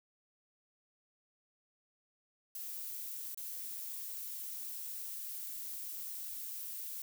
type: noise with dropouts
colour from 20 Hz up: violet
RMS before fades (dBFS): -43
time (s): 2.55-7.02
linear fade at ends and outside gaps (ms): 2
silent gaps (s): 3.347-3.374
effects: none